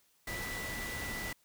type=tone in noise; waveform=sine; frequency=1975.5 Hz; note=B6; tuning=in tune; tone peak=-40 dBFS; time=0.27-1.33 s; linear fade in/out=5 ms; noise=pink; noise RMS=-41 dBFS; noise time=0.27-1.33 s; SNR=-2 dB; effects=white hiss -70 dBFS RMS until 1.44 s